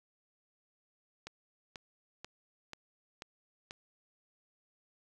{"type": "click train", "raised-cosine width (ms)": 0.2, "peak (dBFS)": -26, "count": 6, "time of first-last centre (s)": [1.27, 3.709], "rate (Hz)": 2.05, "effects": []}